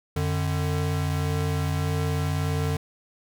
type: tone pair together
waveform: square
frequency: 89.8 / 149.13 Hz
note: F2 / D3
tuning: +49 / +27 cents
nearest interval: major sixth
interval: 878 cents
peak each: -27 dBFS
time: 0.16-2.77 s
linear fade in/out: 5 ms
effects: none